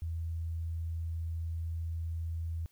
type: tone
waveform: sine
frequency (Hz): 82.41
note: E2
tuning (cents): 0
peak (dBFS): -33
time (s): 0.02-2.66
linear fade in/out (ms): 0
effects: white hiss -70 dBFS RMS until 2.71 s